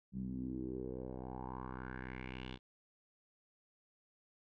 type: tone with low-pass filter sweep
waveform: 10% pulse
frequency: 63.6 Hz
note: C2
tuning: 48 cents flat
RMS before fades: -44 dBFS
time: 0.12-2.59 s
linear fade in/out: 50 ms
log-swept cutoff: 180 to 3500 Hz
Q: 4.3
effects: none